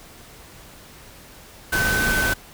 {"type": "tone in noise", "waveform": "sine", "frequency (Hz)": 1522, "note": "F#6", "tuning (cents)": 48, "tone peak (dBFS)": -20, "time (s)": [1.72, 2.34], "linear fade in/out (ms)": 10, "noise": "pink", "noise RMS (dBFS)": -24, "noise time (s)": [1.72, 2.34], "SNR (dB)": 1, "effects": ["pink hiss -45 dBFS RMS until 2.53 s"]}